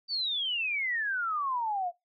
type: exponential sweep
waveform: sine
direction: down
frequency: 4661 to 680 Hz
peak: -28 dBFS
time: 0.08-1.92 s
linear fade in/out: 50 ms
effects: noise-tail reverb RT60 0.2 s tail -22 dB re dry